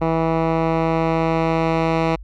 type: tone with low-pass filter sweep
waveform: 10% pulse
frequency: 163 Hz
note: E3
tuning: 19 cents flat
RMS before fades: -19 dBFS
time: 0.01-2.16 s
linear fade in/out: 10 ms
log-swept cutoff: 1400 to 2800 Hz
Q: 0.74
effects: added 50 Hz sine -34 dBFS peak until 2.23 s